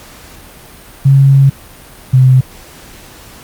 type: tone pair in turn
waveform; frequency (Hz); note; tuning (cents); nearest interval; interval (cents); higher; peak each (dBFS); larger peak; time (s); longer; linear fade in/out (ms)
sine; 136.9 / 129.48; C#3 / C3; -21 / -18; minor second; 97; first; -3; neither; 1.05-1.5 / 2.13-2.41; first; 10
effects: pink hiss -36 dBFS RMS until 3.43 s + Opus 48 kbps